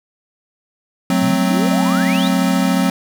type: chord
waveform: square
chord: F# diminished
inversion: none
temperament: equal with one note detuned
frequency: 185 / 219.1 / 261.6 Hz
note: F#3 / A3 / C4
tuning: 0 / -7 / 0 cents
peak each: -17 / -22 / -18 dBFS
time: 1.1-2.9 s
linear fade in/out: 2 ms
type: exponential sweep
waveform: sine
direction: up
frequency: 105.5 to 4186 Hz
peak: -23 dBFS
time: 1.21-2.29 s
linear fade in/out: 20 ms
effects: none